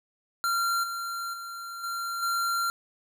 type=tone with level steps; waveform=square; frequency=1377 Hz; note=F6; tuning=25 cents flat; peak=-25 / -32 / -37 / -31 / -26 dBFS; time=0.44-2.7 s; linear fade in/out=0 ms; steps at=0.83 / 1.33 / 1.83 / 2.22 s; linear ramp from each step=10 ms; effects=none